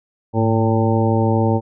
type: harmonic tone with a mistuned harmonic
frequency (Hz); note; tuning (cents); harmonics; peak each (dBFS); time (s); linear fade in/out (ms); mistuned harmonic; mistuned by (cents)
112.6; A2; +40; 1 / 2 / 3 / 4 / 5 / 7 / 8; -17 / -20 / -22 / -23 / -24 / -25 / -26; 0.33-1.61; 50; 1; -78
effects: none